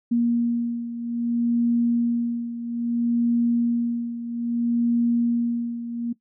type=beating tone pair; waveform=sine; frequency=236 / 236.61 Hz; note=A#3 / A#3; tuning=+22 / +26 cents; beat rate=0.61 Hz; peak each=-21 / -26 dBFS; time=0.11-6.13 s; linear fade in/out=10 ms; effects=noise-tail reverb RT60 0.1 s tail -17 dB re dry